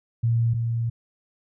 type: tone pair in turn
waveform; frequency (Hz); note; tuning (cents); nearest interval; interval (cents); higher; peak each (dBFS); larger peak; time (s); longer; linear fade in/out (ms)
sine; 116.1 / 116.1; A#2 / A#2; -7 / -7; unison; 0; neither; -18 / -22; first; 0.23-0.54 / 0.54-0.9; second; 10
effects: none